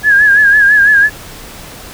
sine tone with vibrato, 1661.2 Hz, G#6, in tune, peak -4 dBFS, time 0.03-1.1 s, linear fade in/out 50 ms, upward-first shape sine, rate 6 Hz, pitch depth 67 cents each way, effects pink hiss -31 dBFS RMS until 1.93 s

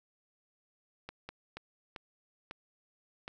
slowing click train, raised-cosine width 0.3 ms, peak -26 dBFS, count 6, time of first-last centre 1.09-3.279 s, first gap 200 ms, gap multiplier 1.4, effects none

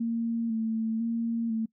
sine tone with vibrato, 226.8 Hz, A#3, 47 cents flat, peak -26 dBFS, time 0-1.66 s, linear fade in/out 10 ms, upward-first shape square, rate 1 Hz, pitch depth 28 cents each way, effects noise-tail reverb RT60 0.1 s tail -23 dB re dry

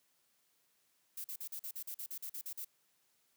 violet noise bursts, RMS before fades -43 dBFS, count 13, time 1.17-2.647 s, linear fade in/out 5 ms, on 73 ms, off 44 ms, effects white hiss -75 dBFS RMS until 3.36 s + high-pass 100 Hz 12 dB/octave

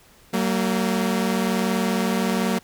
sawtooth tone pair together, 188.83 / 230 Hz, F#3 / A#3, +36 / -23 cents, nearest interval minor third, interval 341 cents, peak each -19 dBFS, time 0.33-2.59 s, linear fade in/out 10 ms, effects pink hiss -53 dBFS RMS until 2.63 s

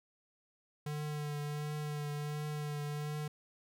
square tone with vibrato, 148.6 Hz, D3, 21 cents sharp, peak -37 dBFS, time 0.86-3.28 s, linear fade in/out 5 ms, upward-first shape triangle, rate 1.4 Hz, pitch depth 25 cents each way, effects none

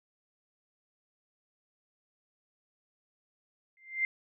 sine tone with exponential growth, 2091 Hz, C7, 2 cents flat, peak -23 dBFS, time 3.77-4.05 s, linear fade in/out 1 ms, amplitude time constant 59 ms, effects none

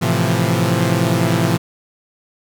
sawtooth chord, F major seventh, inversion first, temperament equal, 110 / 130.81 / 164.81 / 174.61 Hz, A2 / C3 / E3 / F3, 0 / 0 / 0 / 0 cents, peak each -16 dBFS, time 0.01-1.58 s, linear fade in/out 20 ms, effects none

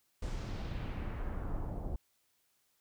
brown noise with low-pass filter sweep, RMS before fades -38 dBFS, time 0.22-1.96 s, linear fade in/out 5 ms, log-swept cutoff 8200 to 560 Hz, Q 1.4, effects white hiss -75 dBFS RMS until 2.8 s

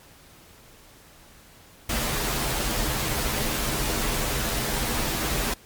pink noise with comb filter, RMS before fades -26 dBFS, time 1.89-5.54 s, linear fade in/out 5 ms, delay 11 ms, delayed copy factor -0.75, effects pink hiss -51 dBFS RMS until 5.65 s + MP3 96 kbps

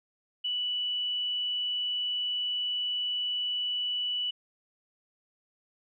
sine tone, 2960 Hz, F#7, in tune, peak -28 dBFS, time 0.44-4.31 s, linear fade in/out 10 ms, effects none

